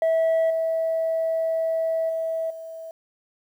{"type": "tone with level steps", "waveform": "sine", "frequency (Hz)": 651, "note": "E5", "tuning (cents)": -22, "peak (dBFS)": [-15, -20, -23, -34], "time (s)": [0.02, 2.91], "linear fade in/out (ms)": 2, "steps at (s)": [0.5, 2.09, 2.5], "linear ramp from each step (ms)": 5, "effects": ["tanh soft clip ceiling -17 dBFS", "9-bit"]}